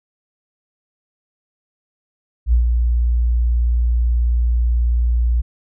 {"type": "tone with ADSR envelope", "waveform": "sine", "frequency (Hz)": 59.2, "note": "A#1", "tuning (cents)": 27, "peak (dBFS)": -9, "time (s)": [2.46, 5.42], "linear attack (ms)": 66, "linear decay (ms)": 110, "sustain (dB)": -4, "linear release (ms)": 19, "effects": []}